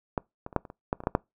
clicks, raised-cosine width 1 ms, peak -12 / -22 / -30 / -9 / -29 / -28 / -11 / -24 / -27 / -10 / -7 dBFS, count 11, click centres 0.178 / 0.464 / 0.528 / 0.563 / 0.652 / 0.701 / 0.929 / 1.004 / 1.037 / 1.071 / 1.151 s, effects noise-tail reverb RT60 0.2 s tail -25 dB re dry

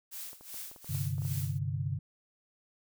blue noise with tremolo, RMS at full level -41 dBFS, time 0.11-1.59 s, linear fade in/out 20 ms, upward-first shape sine, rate 2.6 Hz, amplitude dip 85%
clicks, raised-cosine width 1 ms, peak -39 dBFS, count 10, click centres 0.331 / 0.41 / 0.543 / 0.714 / 0.762 / 0.845 / 0.948 / 1.182 / 1.22 / 1.251 s
sine chord, G suspended fourth, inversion none, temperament just, 98 / 130.67 / 147 Hz, G2 / C3 / D3, 0 / -2 / +2 cents, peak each -35 dBFS, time 0.89-1.99 s, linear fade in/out 10 ms
effects none

